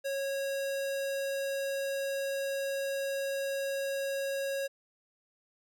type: tone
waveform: square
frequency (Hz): 549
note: C#5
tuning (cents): -17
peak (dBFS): -32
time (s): 0.04-4.68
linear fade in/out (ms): 20
effects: none